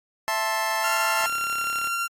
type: chord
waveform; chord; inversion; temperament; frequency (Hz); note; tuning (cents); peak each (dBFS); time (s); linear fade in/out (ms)
25% pulse; A minor; second; just; 660 / 880 / 1056; E5 / A5 / C6; +2 / 0 / +16; -26 / -22 / -26; 0.28-1.26; 0
type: tone with tremolo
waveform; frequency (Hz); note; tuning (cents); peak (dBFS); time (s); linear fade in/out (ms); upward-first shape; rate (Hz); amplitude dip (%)
30% pulse; 1378; F6; -24; -21; 0.83-2.08; 20; triangle; 12; 25
type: click train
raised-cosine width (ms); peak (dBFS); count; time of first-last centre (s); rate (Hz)
0.3; -24; 24; 1.21-1.873; 34.7
effects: AAC 48 kbps